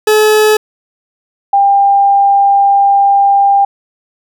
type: tone pair in turn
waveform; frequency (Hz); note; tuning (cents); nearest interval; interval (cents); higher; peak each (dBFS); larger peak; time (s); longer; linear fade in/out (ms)
40% pulse / sine; 428.4 / 797.1; A4 / G5; -46 / +29; major seventh; 1075; second; -5; neither; 0.07-0.57 / 1.53-3.65; second; 5
effects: none